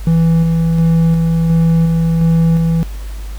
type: tone with tremolo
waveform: triangle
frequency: 164.9 Hz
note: E3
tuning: 1 cent sharp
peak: -6 dBFS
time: 0.07-2.83 s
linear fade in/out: 0 ms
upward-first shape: square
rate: 1.4 Hz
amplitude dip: 25%
effects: added 50 Hz sine -22 dBFS peak until 3.38 s + pink hiss -39 dBFS RMS until 3.38 s